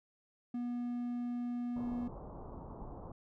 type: tone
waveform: triangle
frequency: 242.2 Hz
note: B3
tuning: 34 cents flat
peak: -33 dBFS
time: 0.54-2.08 s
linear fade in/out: 5 ms
type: low-pass noise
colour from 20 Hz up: pink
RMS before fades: -47 dBFS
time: 1.76-3.12 s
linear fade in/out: 5 ms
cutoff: 1100 Hz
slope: 48 dB/octave
effects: none